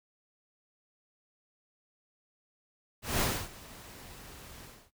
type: noise with ADSR envelope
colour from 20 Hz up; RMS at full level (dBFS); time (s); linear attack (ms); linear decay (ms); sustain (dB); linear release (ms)
pink; -28; 3.02-4.91; 180; 280; -21; 270
effects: noise-tail reverb RT60 0.1 s tail -19 dB re dry